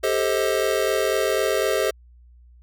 square chord, A half-diminished seventh, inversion third, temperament just, 396 / 440 / 528 / 633.6 Hz, G4 / A4 / C5 / Eb5, +18 / 0 / +16 / +31 cents, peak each -26 dBFS, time 0.03-1.91 s, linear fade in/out 10 ms, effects added 60 Hz sine -47 dBFS peak until 2.62 s

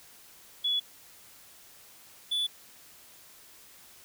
sine / triangle tone pair in turn, 3400 / 3457 Hz, G#7 / A7, +40 / -31 cents, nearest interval unison, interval 29 cents, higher second, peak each -25 dBFS, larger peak neither, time 0.64-0.8 / 2.31-2.47 s, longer neither, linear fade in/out 10 ms, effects white hiss -54 dBFS RMS until 4.04 s

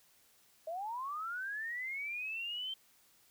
sine linear sweep, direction up, 620 to 3136 Hz, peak -37 dBFS, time 0.67-2.74 s, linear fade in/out 5 ms, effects white hiss -67 dBFS RMS until 3.3 s

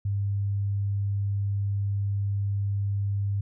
sine tone, 100 Hz, G2, 35 cents sharp, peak -24 dBFS, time 0.05-3.41 s, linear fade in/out 5 ms, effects none

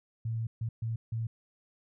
sine tone bursts at uneven times, 113.5 Hz, A#2, 46 cents flat, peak -30 dBFS, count 4, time 0.25-0.47 / 0.61-0.69 / 0.82-0.96 / 1.12-1.27 s, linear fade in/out 5 ms, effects none

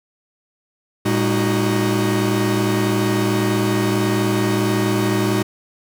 45% pulse tone cluster, 113.9 / 203.4 / 311 / 372.6 Hz, A#2 / G#3 / D#4 / F#4, -40 / -36 / -1 / +12 cents, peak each -22 dBFS, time 1.05-5.43 s, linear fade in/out 10 ms, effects none

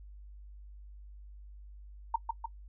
sine tone with echo, 920 Hz, A#5, 23 cents flat, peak -24 dBFS, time 2.14-2.16 s, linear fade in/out 5 ms, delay 150 ms, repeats 2, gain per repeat -4 dB, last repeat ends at 2.46 s, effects noise-tail reverb RT60 0.1 s tail -20 dB re dry + added 50 Hz sine -47 dBFS peak until 2.68 s

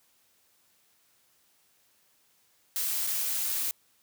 blue noise with dropouts, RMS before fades -30 dBFS, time 2.76-3.71 s, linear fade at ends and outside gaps 0 ms, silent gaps 3.067-3.072 s, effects white hiss -67 dBFS RMS until 4.02 s + high-pass 60 Hz 12 dB/octave

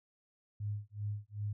sine tone with tremolo, 103.83 Hz, G#2, in tune, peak -33 dBFS, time 0.6-1.53 s, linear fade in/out 5 ms, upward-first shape sine, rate 2.6 Hz, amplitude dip 100%, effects none

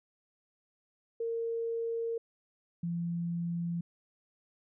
sine tone pair in turn, 460 / 170.77 Hz, A#4 / F3, -23 / -39 cents, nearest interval octave + perfect fourth, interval 1716 cents, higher first, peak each -31 / -31 dBFS, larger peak neither, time 1.2-2.18 / 2.83-3.81 s, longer neither, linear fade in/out 5 ms, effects none

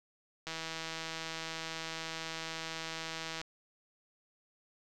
click train, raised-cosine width 0.2 ms, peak -22 dBFS, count 478, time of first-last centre 0.47-3.414 s, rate 162 Hz, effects none

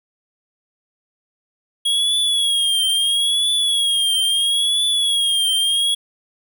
square tone with vibrato, 3300 Hz, G#7, 12 cents flat, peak -16 dBFS, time 1.85-5.95 s, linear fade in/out 10 ms, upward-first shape triangle, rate 0.75 Hz, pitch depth 88 cents each way, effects none

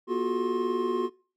triangle tone cluster, 241 / 353.6 / 374 / 430.9 / 1061 Hz, B3 / F4 / F#4 / A4 / C6, -42 / +22 / +19 / -36 / +24 cents, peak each -32 / -29 / -26 / -34 / -31 dBFS, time 0.07-1.1 s, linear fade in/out 50 ms, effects noise-tail reverb RT60 0.4 s tail -23 dB re dry

